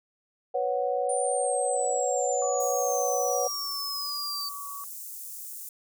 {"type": "chord", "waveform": "sine", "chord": "B suspended second", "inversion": "none", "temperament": "equal", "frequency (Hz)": [493.9, 554.4, 740], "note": ["B4", "C#5", "F#5"], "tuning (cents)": [0, 0, 0], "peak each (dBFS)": -29, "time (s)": [0.54, 3.48], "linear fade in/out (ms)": 10}
{"type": "exponential sweep", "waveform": "sine", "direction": "down", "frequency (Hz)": [9260, 4577], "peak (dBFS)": -31, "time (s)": [1.09, 4.49], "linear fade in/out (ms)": 5}
{"type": "tone with vibrato", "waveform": "sine", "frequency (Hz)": 1144, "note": "D6", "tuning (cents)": -46, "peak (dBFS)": -38, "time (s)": [2.42, 4.84], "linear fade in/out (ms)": 0, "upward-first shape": "sine", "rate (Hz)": 1.2, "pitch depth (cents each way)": 21}
{"type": "high-pass noise", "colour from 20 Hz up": "white", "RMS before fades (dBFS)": -40, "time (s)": [2.6, 5.69], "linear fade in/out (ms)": 2, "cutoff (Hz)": 7000, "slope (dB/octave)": 24}
{"effects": []}